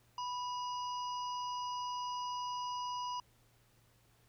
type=harmonic tone with a mistuned harmonic; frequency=987.8 Hz; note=B5; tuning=in tune; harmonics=1 / 3 / 5 / 6; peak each=-37 / -49 / -50 / -55 dBFS; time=0.18-3.2 s; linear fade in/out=2 ms; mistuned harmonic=3; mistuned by=-51 cents; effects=added 116 Hz sine -70 dBFS peak until 4.28 s + pink hiss -70 dBFS RMS until 4.28 s